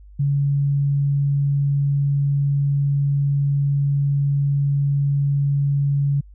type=tone; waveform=sine; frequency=141.2 Hz; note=C#3; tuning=32 cents sharp; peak=-16 dBFS; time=0.19-6.21 s; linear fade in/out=10 ms; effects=added 50 Hz sine -41 dBFS peak until 6.34 s